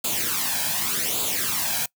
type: noise with flanger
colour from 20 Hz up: white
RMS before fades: -25 dBFS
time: 0.04-1.86 s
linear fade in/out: 5 ms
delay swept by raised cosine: 0.26 to 1.26 ms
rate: 0.86 Hz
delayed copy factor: +0.7
effects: noise-tail reverb RT60 0.1 s tail -23 dB re dry + high-pass 100 Hz 12 dB/octave